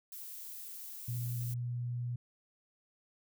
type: noise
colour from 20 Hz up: violet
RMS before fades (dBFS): -46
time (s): 0.12-1.54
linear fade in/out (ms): 2
type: tone with pitch glide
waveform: sine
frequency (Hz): 120.7 to 121.4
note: B2 to B2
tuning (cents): -39 to -29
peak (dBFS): -34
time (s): 1.08-2.16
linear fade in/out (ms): 5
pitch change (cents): +10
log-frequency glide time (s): 1.39-1.51
effects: none